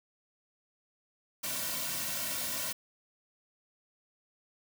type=noise with comb filter; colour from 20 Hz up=white; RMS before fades=-35 dBFS; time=1.43-2.73 s; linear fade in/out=10 ms; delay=2.4 ms; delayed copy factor=-0.95; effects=none